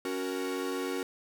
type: chord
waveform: 45% pulse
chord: F# major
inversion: second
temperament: equal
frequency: 277.2 / 370 / 466.2 Hz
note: C#4 / F#4 / A#4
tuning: 0 / 0 / 0 cents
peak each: -36 / -35 / -37 dBFS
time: 0.05-1.03 s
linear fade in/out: 2 ms
effects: none